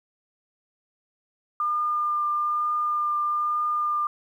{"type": "tone with vibrato", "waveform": "sine", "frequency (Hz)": 1203, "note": "D6", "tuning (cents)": 41, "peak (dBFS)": -22, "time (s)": [1.6, 4.07], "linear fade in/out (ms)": 2, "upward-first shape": "triangle", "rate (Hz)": 1.1, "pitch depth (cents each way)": 12, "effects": ["10-bit"]}